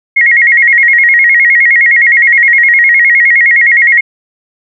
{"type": "tone with vibrato", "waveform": "sine", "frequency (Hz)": 2020, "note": "B6", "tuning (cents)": 39, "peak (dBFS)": -3, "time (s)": [0.16, 4.01], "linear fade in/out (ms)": 10, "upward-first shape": "square", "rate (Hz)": 9.7, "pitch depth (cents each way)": 110, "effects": []}